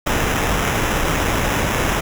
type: noise with sample-and-hold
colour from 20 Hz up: pink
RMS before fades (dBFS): -19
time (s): 0.06-2.01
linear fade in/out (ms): 10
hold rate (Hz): 4410
effects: none